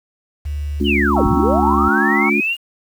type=tone; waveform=sine; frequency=73.2 Hz; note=D2; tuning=5 cents flat; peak=-20 dBFS; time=0.45-1.89 s; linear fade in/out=10 ms
type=harmonic tone; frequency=71.4 Hz; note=D2; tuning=48 cents flat; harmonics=3 / 4 / 5; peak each=-19 / -20 / -21 dBFS; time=0.8-2.41 s; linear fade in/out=10 ms
type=linear two-way sweep; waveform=sine; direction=down then up; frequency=3136 to 30.49 to 2868 Hz; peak=-16 dBFS; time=0.84-2.57 s; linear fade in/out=50 ms; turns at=1.27 s
type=chord; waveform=sine; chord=G diminished seventh; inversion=none; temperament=equal; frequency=784 / 932.3 / 1108.7 / 1318.5 Hz; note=G5 / Bb5 / Db6 / Fb6; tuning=0 / 0 / 0 / 0 cents; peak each=-24 dBFS; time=1.16-2.3 s; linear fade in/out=10 ms
effects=7-bit